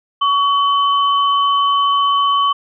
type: tone pair together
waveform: sine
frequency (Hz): 1127 / 3044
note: C#6 / F#7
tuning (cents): +28 / +48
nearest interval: octave + perfect fourth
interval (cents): 1720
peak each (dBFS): -12 / -21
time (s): 0.21-2.53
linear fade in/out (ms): 10
effects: none